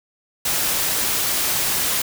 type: noise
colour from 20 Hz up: white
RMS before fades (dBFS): -21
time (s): 0.45-2.02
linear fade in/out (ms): 5
effects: none